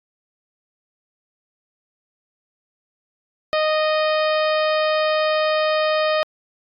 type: harmonic tone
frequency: 619 Hz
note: D#5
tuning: 9 cents flat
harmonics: 1 / 2 / 3 / 4 / 5 / 6 / 7 / 8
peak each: -18 / -24 / -28 / -30 / -32 / -34 / -35 / -36 dBFS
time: 3.53-6.23 s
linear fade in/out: 0 ms
effects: AAC 64 kbps